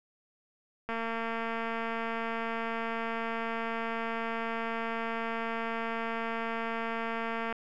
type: click train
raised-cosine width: 0.5 ms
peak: -20 dBFS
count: 1514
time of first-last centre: 0.89-7.526 s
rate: 228 Hz
effects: none